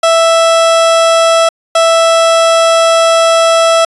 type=tone pair in turn; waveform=30% pulse; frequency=660 / 660 Hz; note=E5 / E5; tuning=+2 / +2 cents; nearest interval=unison; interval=0 cents; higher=neither; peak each=-3 dBFS; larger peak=neither; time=0.03-1.49 / 1.75-3.85 s; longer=second; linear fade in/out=5 ms; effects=resampled to 24000 Hz

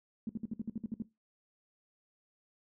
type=tone bursts; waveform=sine; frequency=221.2 Hz; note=A3; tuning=9 cents sharp; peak=-33 dBFS; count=10; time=0.27-1.022 s; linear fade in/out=2 ms; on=23 ms; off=58 ms; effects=noise-tail reverb RT60 0.2 s tail -17 dB re dry

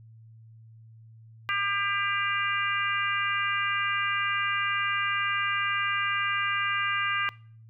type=harmonic tone with a mistuned harmonic; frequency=400 Hz; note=G4; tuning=35 cents sharp; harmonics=3 / 4 / 5 / 6 / 7; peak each=-30 / -31 / -32 / -33 / -33 dBFS; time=1.49-7.29 s; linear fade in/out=0 ms; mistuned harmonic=6; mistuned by=-16 cents; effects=noise-tail reverb RT60 0.5 s tail -22 dB re dry + added 112 Hz sine -48 dBFS peak until 7.69 s

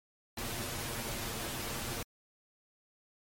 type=noise with comb filter; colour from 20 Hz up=pink; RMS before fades=-38 dBFS; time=0.37-2.03 s; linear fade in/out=5 ms; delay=8.6 ms; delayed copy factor=+0.75; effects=MP3 64 kbps

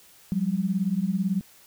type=beating tone pair; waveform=sine; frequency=180 / 198 Hz; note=F#3 / G3; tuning=-47 / +18 cents; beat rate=18 Hz; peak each=-26 / -25 dBFS; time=0.32-1.41 s; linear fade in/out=0 ms; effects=white hiss -54 dBFS RMS until 1.66 s

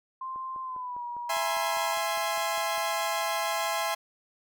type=tone with pitch glide; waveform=sine; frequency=1046.5 to 959.6 Hz; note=C6 to A#5; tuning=0 to +50 cents; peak=-33 dBFS; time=0.21-1.94 s; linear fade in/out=5 ms; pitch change=-150 cents; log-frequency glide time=0.62-1.04 s
type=click train; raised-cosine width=1 ms; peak=-36 dBFS; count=13; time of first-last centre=0.36-2.779 s; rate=4.96 Hz
type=chord; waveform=sawtooth; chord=E augmented; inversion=none; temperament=equal with one note detuned; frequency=665.8 / 830.6 / 1046.5 Hz; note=E5 / G#5 / B#5; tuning=+17 / 0 / 0 cents; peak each=-28 dBFS; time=1.29-3.95 s; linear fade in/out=10 ms
effects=none

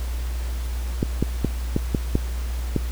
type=clicks; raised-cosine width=3 ms; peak=-6 dBFS; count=7; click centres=1.029 / 1.226 / 1.447 / 1.764 / 1.948 / 2.154 / 2.763 s; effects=added 60 Hz sine -24 dBFS peak until 2.91 s + pink hiss -40 dBFS RMS until 2.91 s

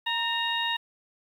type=harmonic tone with a mistuned harmonic; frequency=937 Hz; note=A#5; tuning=9 cents sharp; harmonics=1 / 2 / 3 / 4; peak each=-31 / -31 / -31 / -31 dBFS; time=0.06-0.77 s; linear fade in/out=10 ms; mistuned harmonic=2; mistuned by=-41 cents; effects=9-bit

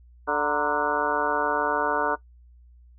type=harmonic tone with a mistuned harmonic; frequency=146.83 Hz; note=D3; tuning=in tune; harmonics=2 / 3 / 4 / 5 / 6 / 7 / 8 / 9 / 10; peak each=-34 / -29 / -30 / -32 / -28 / -33 / -31 / -33 / -29 dBFS; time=0.27-2.16 s; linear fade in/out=20 ms; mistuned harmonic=6; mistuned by=+87 cents; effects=noise-tail reverb RT60 0.1 s tail -17 dB re dry + added 60 Hz sine -49 dBFS peak until 2.98 s

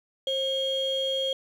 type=ring-modulated tone; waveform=triangle; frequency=1893 Hz; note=A#6; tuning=26 cents sharp; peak=-19 dBFS; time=0.27-1.33 s; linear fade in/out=2 ms; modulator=1360 Hz; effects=tanh soft clip ceiling -19 dBFS

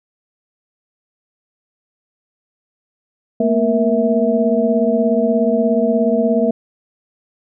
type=tone cluster; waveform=sine; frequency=221.9 / 238.7 / 469.9 / 655 Hz; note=A3 / A#3 / A#4 / E5; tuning=+15 / +41 / +14 / -11 cents; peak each=-18 dBFS; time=3.4-6.51 s; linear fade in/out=5 ms; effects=none

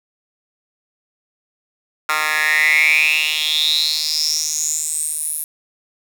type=tone with high-pass filter sweep; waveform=10% pulse; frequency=153.8 Hz; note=D#3; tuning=20 cents flat; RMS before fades=-18 dBFS; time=2.09-5.44 s; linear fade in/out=2 ms; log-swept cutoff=1400 to 11000 Hz; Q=9; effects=7-bit

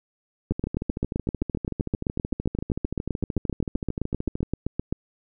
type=two click trains; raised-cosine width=3 ms; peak=-12 / -15 dBFS; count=35 / 53; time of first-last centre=0.51-4.926 / 0.52-4.43 s; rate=7.7 / 13.3 Hz; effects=none

